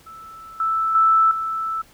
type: tone with level steps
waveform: sine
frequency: 1318.5 Hz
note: E6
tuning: in tune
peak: -37 / -18 / -12 / -22 dBFS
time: 0.06-1.82 s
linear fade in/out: 10 ms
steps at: 0.6 / 0.95 / 1.31 s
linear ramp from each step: 2 ms
effects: pink hiss -52 dBFS RMS until 1.93 s